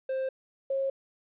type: tone pair in turn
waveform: triangle / sine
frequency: 527 / 541.2 Hz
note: C5 / C#5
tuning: +12 / -42 cents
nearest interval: unison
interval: 46 cents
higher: second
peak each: -26 dBFS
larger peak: neither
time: 0.09-0.29 / 0.7-0.9 s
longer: neither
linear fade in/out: 5 ms
effects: resampled to 8000 Hz + 11-bit